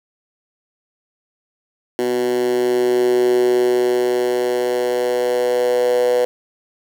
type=tone with high-pass filter sweep; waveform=10% pulse; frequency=123.47 Hz; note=B2; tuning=in tune; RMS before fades=-17 dBFS; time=1.99-6.25 s; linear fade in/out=0 ms; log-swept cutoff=320 to 500 Hz; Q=6.9; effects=none